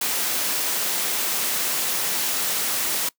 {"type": "noise", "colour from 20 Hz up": "white", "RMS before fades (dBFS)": -24, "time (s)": [0.01, 3.09], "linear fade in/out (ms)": 5, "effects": ["noise-tail reverb RT60 0.1 s tail -22 dB re dry", "high-pass 200 Hz 12 dB/octave"]}